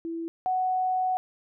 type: tone pair in turn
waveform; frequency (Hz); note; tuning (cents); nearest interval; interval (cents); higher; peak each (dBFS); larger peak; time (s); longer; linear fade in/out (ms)
sine; 331.5 / 742.6; E4 / F#5; +10 / +6; octave + major second; 1396; second; -30 / -23; second; 0.05-0.28 / 0.46-1.17; second; 0
effects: none